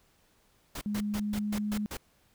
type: noise bursts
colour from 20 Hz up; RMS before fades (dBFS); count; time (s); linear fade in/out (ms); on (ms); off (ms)
pink; -38; 7; 0.75-1.971; 5; 63; 130
type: tone with pitch glide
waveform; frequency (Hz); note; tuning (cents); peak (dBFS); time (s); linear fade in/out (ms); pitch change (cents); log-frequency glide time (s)
sine; 207.7 to 209.5; G#3 to G#3; 0 to +15; -29; 0.86-1.86; 0; +15; 1.02-1.71
effects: pink hiss -67 dBFS RMS until 2.34 s